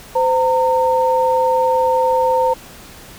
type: tone pair together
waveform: sine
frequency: 513.9 / 915 Hz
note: C5 / A#5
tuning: -31 / -32 cents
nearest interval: minor seventh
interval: 999 cents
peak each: -15 dBFS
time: 0.15-2.54 s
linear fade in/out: 10 ms
effects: pink hiss -39 dBFS RMS until 3.18 s